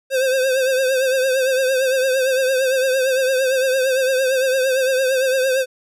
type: tone with vibrato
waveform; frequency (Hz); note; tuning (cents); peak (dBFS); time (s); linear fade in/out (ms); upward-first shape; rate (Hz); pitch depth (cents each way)
square; 523.3; C5; 0; -16; 0.1-5.66; 50; triangle; 8.8; 68
effects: resampled to 32000 Hz